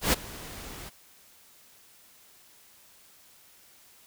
pink noise with ADSR envelope, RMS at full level -21 dBFS, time 0.01-0.9 s, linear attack 120 ms, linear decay 17 ms, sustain -21 dB, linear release 17 ms, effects white hiss -57 dBFS RMS until 4.06 s

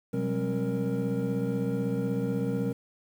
triangle tone cluster, 126.8 / 184.2 / 200.3 / 269.3 / 468.6 Hz, B2 / F#3 / G3 / C#4 / A#4, +46 / -7 / +38 / -50 / +9 cents, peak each -31 dBFS, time 0.13-2.73 s, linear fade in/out 10 ms, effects 9-bit

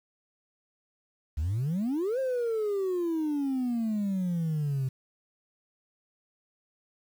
sine exponential two-way sweep, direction up then down, 70 to 538 to 129 Hz, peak -24 dBFS, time 1.37-4.89 s, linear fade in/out 10 ms, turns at 2.19 s, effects tanh soft clip ceiling -25 dBFS + 9-bit

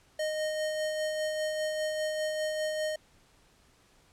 square tone with tremolo, 618 Hz, D#5, 12 cents flat, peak -29 dBFS, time 0.19-2.96 s, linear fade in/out 5 ms, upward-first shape sine, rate 5 Hz, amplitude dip 30%, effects pink hiss -63 dBFS RMS until 4.12 s + low-pass 10000 Hz 12 dB/octave

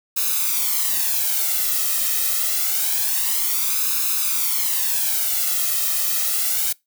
blue noise with flanger, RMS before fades -21 dBFS, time 0.16-6.73 s, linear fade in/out 10 ms, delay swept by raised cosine 0.77 to 1.59 ms, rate 0.26 Hz, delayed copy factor +0.75, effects noise-tail reverb RT60 0.2 s tail -24 dB re dry

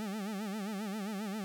40% pulse tone with vibrato, 205.4 Hz, G#3, 19 cents flat, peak -35 dBFS, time 0-1.44 s, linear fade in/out 0 ms, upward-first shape sine, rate 7.5 Hz, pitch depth 140 cents each way, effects none

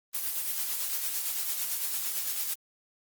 blue noise with tremolo, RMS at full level -30 dBFS, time 0.13-2.55 s, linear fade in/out 20 ms, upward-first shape sine, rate 8.9 Hz, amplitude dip 40%, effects Opus 24 kbps

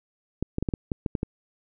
clicks, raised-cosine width 3 ms, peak -13 dBFS, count 9, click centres 0.426 / 0.584 / 0.626 / 0.688 / 0.738 / 0.918 / 1.062 / 1.152 / 1.231 s, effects none

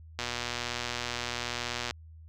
click train, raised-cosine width 0.2 ms, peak -15 dBFS, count 209, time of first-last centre 0.19-1.909 s, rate 121 Hz, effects added 80 Hz sine -47 dBFS peak until 2.28 s

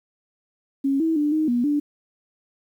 sine tone with pitch steps, 274.4 / 323.8 / 295.8 / 311.4 / 241.5 / 292.5 Hz, C#4 / E4 / D4 / D#4 / B3 / D4, -17 / -31 / +13 / +2 / -39 / -7 cents, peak -18 dBFS, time 0.84-1.8 s, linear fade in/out 10 ms, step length 160 ms, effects 9-bit

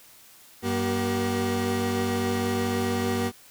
30% pulse tone cluster, 96.3 / 237.5 / 381.6 Hz, G2 / A#3 / G4, -30 / +33 / -47 cents, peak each -28 / -24 / -27 dBFS, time 0.62-3.32 s, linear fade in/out 50 ms, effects white hiss -52 dBFS RMS until 3.5 s

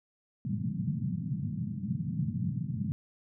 white band-pass noise, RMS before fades -33 dBFS, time 0.45-2.92 s, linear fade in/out 0 ms, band 100 to 210 Hz, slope 48 dB/octave, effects none

